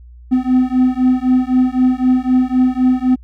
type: beating tone pair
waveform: triangle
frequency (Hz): 252.9 / 256.8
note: B3 / C4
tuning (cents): +41 / -32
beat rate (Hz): 3.9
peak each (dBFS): -12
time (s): 0.31-3.16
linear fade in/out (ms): 20
effects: added 60 Hz sine -36 dBFS peak until 3.23 s